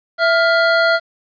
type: tone pair together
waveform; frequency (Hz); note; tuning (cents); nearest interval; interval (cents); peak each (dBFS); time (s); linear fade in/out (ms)
square; 663 / 1404.8; E5 / F6; +10 / +10; octave + minor second; 1300; -15; 0.18-1; 50
effects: resampled to 11025 Hz + 8-bit